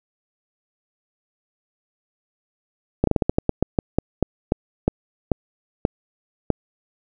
slowing click train, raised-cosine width 2 ms, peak -3 dBFS, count 17, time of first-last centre 3.04-6.503 s, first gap 33 ms, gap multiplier 1.22, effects none

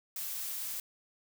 blue noise, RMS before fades -38 dBFS, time 0.16-0.8 s, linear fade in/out 2 ms, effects none

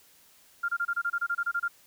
sine tone bursts, 1396.9 Hz, F6, in tune, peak -25 dBFS, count 13, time 0.63-1.682 s, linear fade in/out 10 ms, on 56 ms, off 27 ms, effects white hiss -59 dBFS RMS until 1.86 s

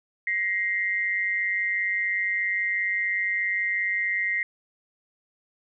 sine tone pair together, 1896 / 2091 Hz, A#6 / C7, +29 / -2 cents, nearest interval major second, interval 169 cents, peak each -26 dBFS, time 0.27-4.43 s, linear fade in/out 2 ms, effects none

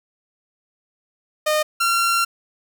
sawtooth tone pair in turn, 612 / 1370.5 Hz, D#5 / F6, -29 / -33 cents, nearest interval octave + major second, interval 1396 cents, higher second, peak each -13 dBFS, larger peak neither, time 1.46-1.63 / 1.8-2.25 s, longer second, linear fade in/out 10 ms, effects none

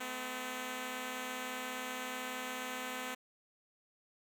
5% pulse tone pair together, 219 / 254.1 Hz, A3 / B3, -8 / +49 cents, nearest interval minor third, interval 257 cents, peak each -35 / -28 dBFS, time 0-3.15 s, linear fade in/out 10 ms, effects none

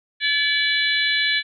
harmonic tone with a mistuned harmonic, 574 Hz, D5, 40 cents flat, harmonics 3 / 4 / 5 / 6 / 7, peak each -22 / -24 / -28 / -25 / -24 dBFS, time 0.2-1.43 s, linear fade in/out 50 ms, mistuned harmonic 5, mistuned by +48 cents, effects none

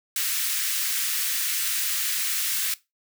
white high-pass noise, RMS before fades -26 dBFS, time 0.16-2.74 s, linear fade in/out 2 ms, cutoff 1500 Hz, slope 24 dB/octave, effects noise-tail reverb RT60 0.2 s tail -18 dB re dry

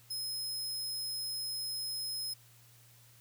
sawtooth tone, 5130 Hz, E8, 48 cents flat, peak -33 dBFS, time 0.1-2.34 s, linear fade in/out 10 ms, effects added 118 Hz sine -61 dBFS peak until 3.2 s + white hiss -62 dBFS RMS until 3.2 s

